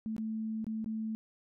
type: tone with dropouts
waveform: sine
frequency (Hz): 220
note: A3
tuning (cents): 0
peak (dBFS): -33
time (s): 0.06-1.15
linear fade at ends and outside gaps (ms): 0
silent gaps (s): 0.165-0.181 / 0.644-0.667 / 0.844-0.86
effects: none